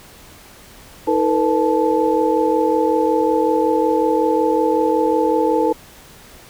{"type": "tone cluster", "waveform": "sine", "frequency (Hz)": [318.3, 449.8, 495.2, 872], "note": ["D#4", "A4", "B4", "A5"], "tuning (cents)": [39, 38, 5, -16], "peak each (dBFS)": [-19, -19, -19, -20], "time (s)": [1.07, 5.73], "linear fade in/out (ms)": 10, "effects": ["pink hiss -43 dBFS RMS until 6.49 s"]}